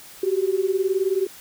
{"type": "beating tone pair", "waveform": "sine", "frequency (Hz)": [372.9, 391.9], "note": ["F#4", "G4"], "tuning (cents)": [14, 0], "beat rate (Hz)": 19, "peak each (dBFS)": -22, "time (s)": [0.23, 1.27], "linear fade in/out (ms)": 5, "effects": ["white hiss -44 dBFS RMS until 1.4 s"]}